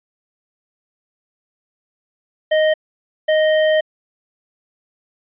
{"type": "tone bursts at uneven times", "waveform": "square", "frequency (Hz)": 622.3, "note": "D#5", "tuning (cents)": 0, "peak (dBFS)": -13, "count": 2, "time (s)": [[2.51, 2.74], [3.28, 3.81]], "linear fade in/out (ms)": 10, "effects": ["resampled to 8000 Hz"]}